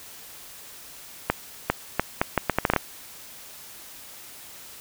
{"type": "accelerating click train", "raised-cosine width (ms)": 0.5, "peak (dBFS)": -4, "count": 11, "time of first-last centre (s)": [1.3, 2.763], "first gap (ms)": 400, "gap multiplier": 0.74, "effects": ["white hiss -44 dBFS RMS until 4.8 s"]}